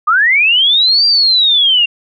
sine linear two-way sweep, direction up then down, 1174.7 to 4757 to 2745 Hz, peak -7 dBFS, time 0.07-1.86 s, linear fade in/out 10 ms, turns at 1.06 s, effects none

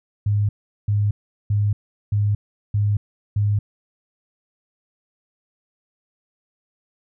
sine tone bursts, 103.3 Hz, G#2, 9 cents flat, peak -16 dBFS, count 6, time 0.26-3.59 s, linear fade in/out 5 ms, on 230 ms, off 390 ms, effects none

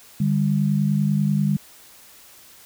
sine tone pair together, 149.83 / 200 Hz, D3 / G3, +35 / +35 cents, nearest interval perfect fourth, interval 500 cents, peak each -20 dBFS, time 0.2-1.57 s, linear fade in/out 5 ms, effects white hiss -48 dBFS RMS until 2.65 s

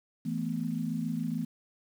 sine chord, E suspended fourth, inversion none, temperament equal, 164.81 / 220 / 246.9 Hz, E3 / A3 / B3, 0 / 0 / 0 cents, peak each -34 dBFS, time 0.25-1.45 s, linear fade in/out 10 ms, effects 9-bit

